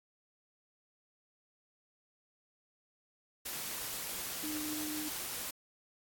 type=tone in noise; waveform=sine; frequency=304.8 Hz; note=D#4; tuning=36 cents flat; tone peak=-38 dBFS; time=4.43-5.09 s; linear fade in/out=10 ms; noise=white; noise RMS=-40 dBFS; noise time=3.45-5.51 s; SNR=-1 dB; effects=AAC 64 kbps